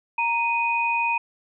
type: tone pair together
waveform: sine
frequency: 932.3 / 2489 Hz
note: A#5 / D#7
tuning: 0 / 0 cents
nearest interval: octave + perfect fourth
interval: 1700 cents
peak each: -23 dBFS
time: 0.18-1.18 s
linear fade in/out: 5 ms
effects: none